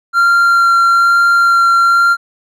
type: tone with vibrato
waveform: triangle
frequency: 1380 Hz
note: F6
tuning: 21 cents flat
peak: -5 dBFS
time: 0.13-2.17 s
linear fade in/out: 50 ms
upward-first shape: sine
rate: 1.1 Hz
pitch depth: 9 cents each way
effects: none